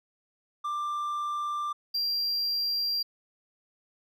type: tone pair in turn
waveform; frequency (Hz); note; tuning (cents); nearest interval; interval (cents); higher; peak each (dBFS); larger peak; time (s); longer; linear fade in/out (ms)
triangle; 1184 / 4747; D6 / D8; +14 / +18; 2 octaves; 2404; second; -27 / -25; second; 0.64-1.73 / 1.94-3.03; neither; 10
effects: none